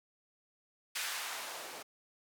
blue noise with band-pass filter sweep, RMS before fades -41 dBFS, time 0.95-1.83 s, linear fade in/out 10 ms, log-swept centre 1800 to 400 Hz, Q 0.94, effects none

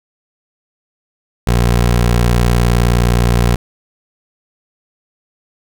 20% pulse tone, 59.4 Hz, A#1, 33 cents sharp, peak -5 dBFS, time 1.47-3.56 s, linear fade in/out 5 ms, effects none

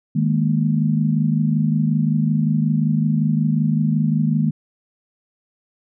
sine chord, D# suspended fourth, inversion none, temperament equal, 155.56 / 207.7 / 233.1 Hz, D#3 / G#3 / A#3, 0 / 0 / 0 cents, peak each -18 / -21 / -21 dBFS, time 0.15-4.51 s, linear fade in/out 10 ms, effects none

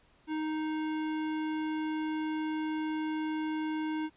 sine tone with hard clipping, 311.1 Hz, D#4, in tune, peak -33 dBFS, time 0.27-4.1 s, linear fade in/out 50 ms, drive 18 dB, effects pink hiss -65 dBFS RMS until 4.16 s + resampled to 8000 Hz

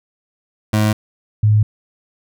25% pulse / sine tone pair in turn, 107 / 106.38 Hz, A2 / G#2, -48 / +42 cents, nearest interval unison, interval 10 cents, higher first, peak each -9 dBFS, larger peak neither, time 0.73-0.93 / 1.43-1.63 s, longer neither, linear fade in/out 5 ms, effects none

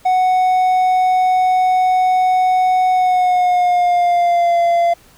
triangle tone with pitch glide, 740 to 686.5 Hz, F#5 to F5, 0 to -30 cents, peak -9 dBFS, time 0.05-4.94 s, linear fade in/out 10 ms, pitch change -130 cents, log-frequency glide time 2.91-4.59 s, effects pink hiss -48 dBFS RMS until 5.17 s

